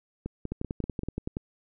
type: two click trains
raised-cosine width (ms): 3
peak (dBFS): -20 / -18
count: 5 / 10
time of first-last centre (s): 0.26-1.034 / 0.52-1.369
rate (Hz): 5.17 / 10.6
effects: none